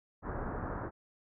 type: low-pass noise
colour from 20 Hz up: pink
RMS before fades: -38 dBFS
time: 0.22-0.91 s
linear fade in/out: 50 ms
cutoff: 1600 Hz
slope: 48 dB/octave
effects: none